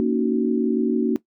sine chord, D# minor seventh, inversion second, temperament just, 233.3 / 280 / 311.1 / 373.4 Hz, A#3 / C#4 / D#4 / F#4, +2 / +18 / 0 / +16 cents, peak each -21 / -24 / -26 / -23 dBFS, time 0-1.16 s, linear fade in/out 0 ms, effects noise-tail reverb RT60 0.1 s tail -17 dB re dry

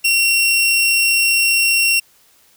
sawtooth tone, 2735 Hz, F7, 37 cents flat, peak -9 dBFS, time 0.04-2 s, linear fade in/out 10 ms, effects white hiss -53 dBFS RMS until 2.56 s

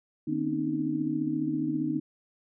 sine tone cluster, 151.9 / 240.2 / 259.1 / 273.9 / 308.7 Hz, D#3 / B3 / C4 / C#4 / D#4, -41 / -48 / -17 / -21 / -14 cents, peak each -36 / -35 / -35 / -34 / -29 dBFS, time 0.27-2 s, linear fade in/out 10 ms, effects none

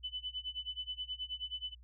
sine tone with tremolo, 3004 Hz, F#7, 26 cents sharp, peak -35 dBFS, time 0.03-1.75 s, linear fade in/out 20 ms, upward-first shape sine, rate 9.4 Hz, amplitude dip 95%, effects added 60 Hz sine -54 dBFS peak until 1.83 s

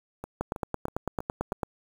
two click trains, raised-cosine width 1 ms, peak -22 / -14 dBFS, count 5 / 12, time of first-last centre 0.24-1.526 / 0.41-1.632 s, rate 3.11 / 9 Hz, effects 7-bit

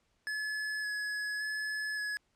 square tone with vibrato, 1702 Hz, G#6, 42 cents sharp, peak -34 dBFS, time 0.27-2.17 s, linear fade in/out 0 ms, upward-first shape square, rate 0.88 Hz, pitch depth 11 cents each way, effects pink hiss -75 dBFS RMS until 2.35 s + low-pass 8000 Hz 12 dB/octave

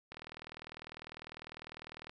click train, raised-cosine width 0.3 ms, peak -30 dBFS, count 80, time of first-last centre 0.12-2.095 s, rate 40 Hz, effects none

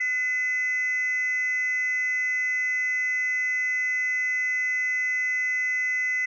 sine tone with frequency modulation, 2025 Hz, B6, 43 cents sharp, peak -21 dBFS, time 0-6.26 s, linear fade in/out 10 ms, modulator 570 Hz, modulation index 0.22, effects tanh soft clip ceiling -21 dBFS

